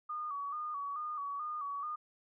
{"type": "tone with vibrato", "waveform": "sine", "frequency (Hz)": 1174.7, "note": "D6", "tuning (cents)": 0, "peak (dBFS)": -36, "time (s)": [0.09, 1.96], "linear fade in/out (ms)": 10, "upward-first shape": "square", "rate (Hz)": 2.3, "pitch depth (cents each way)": 66, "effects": []}